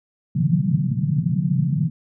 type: band-pass noise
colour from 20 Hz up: white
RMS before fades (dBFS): -20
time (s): 0.35-1.9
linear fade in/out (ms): 10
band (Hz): 130 to 180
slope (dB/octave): 48
effects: none